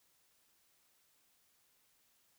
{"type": "silence", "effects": ["white hiss -73 dBFS RMS until 2.38 s"]}